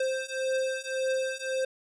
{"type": "beating tone pair", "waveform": "square", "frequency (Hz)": [523.3, 525.1], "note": ["C5", "C5"], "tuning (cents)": [0, 6], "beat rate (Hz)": 1.8, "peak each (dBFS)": [-32, -31], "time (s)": [0, 1.65], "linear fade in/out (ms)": 5, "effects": ["resampled to 22050 Hz"]}